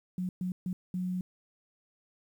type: tone bursts at uneven times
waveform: sine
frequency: 182.4 Hz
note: F#3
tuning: 24 cents flat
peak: -30 dBFS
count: 4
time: 0.18-0.29 / 0.41-0.52 / 0.66-0.73 / 0.94-1.21 s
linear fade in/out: 2 ms
effects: 10-bit